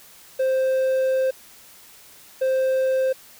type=tone pair in turn; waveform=triangle; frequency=524 / 524 Hz; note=C5 / C5; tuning=+2 / +2 cents; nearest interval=unison; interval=0 cents; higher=neither; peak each=-16 dBFS; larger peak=neither; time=0.39-1.31 / 2.41-3.13 s; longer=first; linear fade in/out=10 ms; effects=white hiss -48 dBFS RMS until 3.39 s